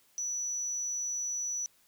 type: tone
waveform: sine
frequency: 5920 Hz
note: F#8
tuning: in tune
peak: -30 dBFS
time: 0.18-1.66 s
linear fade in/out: 0 ms
effects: tanh soft clip ceiling -29 dBFS + white hiss -66 dBFS RMS until 1.87 s

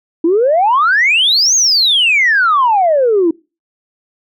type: exponential two-way sweep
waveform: sine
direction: up then down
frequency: 316.5 to 6645 to 316.5 Hz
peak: -7 dBFS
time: 0.24-3.31 s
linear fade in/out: 5 ms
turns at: 1.55 s
effects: noise-tail reverb RT60 0.3 s tail -24 dB re dry + tanh soft clip ceiling -4 dBFS

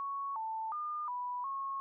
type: tone with pitch steps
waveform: sine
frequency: 1110 / 886 / 1210 / 985 / 1092 Hz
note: C#6 / A5 / D#6 / B5 / C#6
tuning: +2 / +12 / -49 / -5 / -26 cents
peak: -35 dBFS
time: 0-1.8 s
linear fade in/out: 0 ms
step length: 360 ms
effects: none

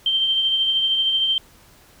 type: tone with tremolo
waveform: sine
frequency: 3136 Hz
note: G7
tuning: in tune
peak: -15 dBFS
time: 0.06-1.38 s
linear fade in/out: 2 ms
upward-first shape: triangle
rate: 13 Hz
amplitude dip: 40%
effects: pink hiss -51 dBFS RMS until 2 s

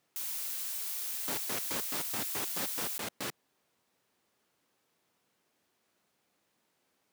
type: noise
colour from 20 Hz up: blue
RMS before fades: -37 dBFS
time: 0.16-2.98 s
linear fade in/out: 0 ms
type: noise bursts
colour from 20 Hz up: pink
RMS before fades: -35 dBFS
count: 10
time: 1.28-3.3 s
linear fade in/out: 0 ms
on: 94 ms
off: 120 ms
effects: pink hiss -75 dBFS RMS until 7.12 s + high-pass 200 Hz 12 dB/octave

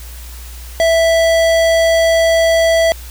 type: tone with hard clipping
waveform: sine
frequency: 659 Hz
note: E5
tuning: 1 cent flat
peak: -11 dBFS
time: 0.8-2.92 s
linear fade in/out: 0 ms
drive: 18 dB
effects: added 60 Hz sine -29 dBFS peak until 3.1 s + white hiss -37 dBFS RMS until 3.1 s

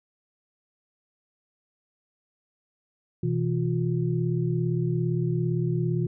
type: tone cluster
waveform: sine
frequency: 125.8 / 163.4 / 355.7 Hz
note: B2 / E3 / F4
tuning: +32 / -15 / +32 cents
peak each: -26 / -26 / -31 dBFS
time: 3.23-6.07 s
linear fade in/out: 5 ms
effects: none

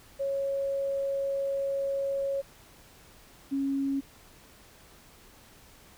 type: tone pair in turn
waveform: sine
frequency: 551 / 274.7 Hz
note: C#5 / C#4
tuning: -11 / -16 cents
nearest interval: octave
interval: 1205 cents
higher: first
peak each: -27 / -26 dBFS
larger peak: second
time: 0.19-2.42 / 3.51-4.01 s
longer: first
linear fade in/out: 20 ms
effects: pink hiss -55 dBFS RMS until 5.97 s

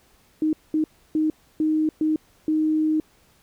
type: tone bursts at uneven times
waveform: sine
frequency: 311.1 Hz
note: D#4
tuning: in tune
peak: -18 dBFS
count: 6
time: 0.42-0.53 / 0.74-0.84 / 1.15-1.3 / 1.6-1.89 / 2.01-2.16 / 2.48-3 s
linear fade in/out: 2 ms
effects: pink hiss -59 dBFS RMS until 3.42 s

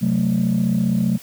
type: chord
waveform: sine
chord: F# diminished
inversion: second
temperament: equal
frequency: 130.81 / 185 / 220 Hz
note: C3 / F#3 / A3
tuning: 0 / 0 / 0 cents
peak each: -22 / -18 / -18 dBFS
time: 0.01-1.18 s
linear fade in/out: 20 ms
effects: tanh soft clip ceiling -11 dBFS + white hiss -43 dBFS RMS until 1.22 s

